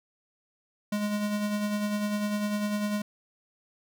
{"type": "tone with tremolo", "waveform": "square", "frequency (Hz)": 207.9, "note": "G#3", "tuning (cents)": 2, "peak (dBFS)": -26, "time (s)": [0.92, 3.02], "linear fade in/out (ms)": 5, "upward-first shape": "sine", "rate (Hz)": 10, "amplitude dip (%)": 40, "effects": []}